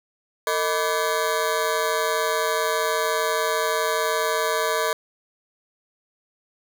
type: ring-modulated tone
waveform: 20% pulse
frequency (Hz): 539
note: C#5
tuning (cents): -49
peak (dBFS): -13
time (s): 0.47-4.93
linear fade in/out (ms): 0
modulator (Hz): 86.1
effects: none